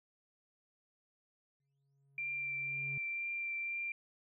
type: tone with exponential growth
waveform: triangle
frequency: 138.59 Hz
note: C#3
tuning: in tune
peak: -40 dBFS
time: 1.6-2.98 s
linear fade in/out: 2 ms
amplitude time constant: 300 ms
type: tone with vibrato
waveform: sine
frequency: 2364 Hz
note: D7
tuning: 11 cents sharp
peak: -36 dBFS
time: 2.18-3.92 s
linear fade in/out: 2 ms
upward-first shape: triangle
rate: 2 Hz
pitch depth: 12 cents each way
effects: none